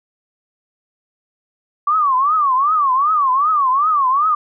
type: tone with vibrato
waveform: sine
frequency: 1139 Hz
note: C#6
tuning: 47 cents sharp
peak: -12 dBFS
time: 1.87-4.35 s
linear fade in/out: 5 ms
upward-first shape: triangle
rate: 2.6 Hz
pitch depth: 230 cents each way
effects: none